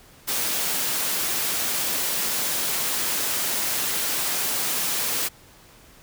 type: high-pass noise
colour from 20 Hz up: white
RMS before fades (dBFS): -25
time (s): 0.27-5.29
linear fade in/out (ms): 20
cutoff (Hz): 140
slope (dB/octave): 12
effects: pink hiss -51 dBFS RMS until 6.02 s